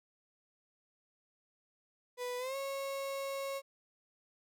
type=tone with pitch glide; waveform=35% pulse; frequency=493.9 to 548 Hz; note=B4 to C#5; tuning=0 to -20 cents; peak=-35 dBFS; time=2.17-3.62 s; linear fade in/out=50 ms; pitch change=+180 cents; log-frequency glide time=2.38-2.56 s; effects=none